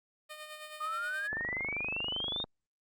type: tone with tremolo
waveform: 10% pulse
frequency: 611 Hz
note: D#5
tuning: 32 cents flat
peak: -34 dBFS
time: 0.29-1.28 s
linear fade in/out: 20 ms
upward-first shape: sine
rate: 9.4 Hz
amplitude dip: 50%
type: exponential sweep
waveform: sine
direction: up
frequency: 1211 to 3729 Hz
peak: -33 dBFS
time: 0.8-2.44 s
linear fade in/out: 10 ms
type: click train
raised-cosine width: 1 ms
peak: -26 dBFS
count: 29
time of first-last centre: 1.33-2.441 s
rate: 25.2 Hz
effects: Opus 48 kbps